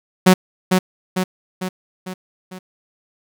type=tone with echo; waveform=sawtooth; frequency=185 Hz; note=F#3; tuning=in tune; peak=-3 dBFS; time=0.26-0.34 s; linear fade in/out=10 ms; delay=450 ms; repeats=5; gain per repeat=-5 dB; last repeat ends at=2.59 s; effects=none